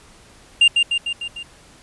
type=tone with echo; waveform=triangle; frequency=2794 Hz; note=F7; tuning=in tune; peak=-7 dBFS; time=0.61-0.68 s; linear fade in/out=5 ms; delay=150 ms; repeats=5; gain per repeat=-4 dB; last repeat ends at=1.43 s; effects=pink hiss -48 dBFS RMS until 1.82 s + resampled to 24000 Hz